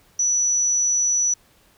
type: tone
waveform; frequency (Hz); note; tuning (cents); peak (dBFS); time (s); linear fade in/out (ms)
sine; 5920; F#8; 0; -17; 0.19-1.34; 5
effects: pink hiss -57 dBFS RMS until 1.77 s